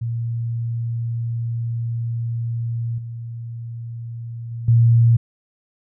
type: tone with level steps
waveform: sine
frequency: 116.54 Hz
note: A#2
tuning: in tune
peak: -21 / -28 / -26 / -10 dBFS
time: 0.01-5.17 s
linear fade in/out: 10 ms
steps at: 2.98 / 4.51 / 4.68 s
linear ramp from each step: 5 ms
effects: none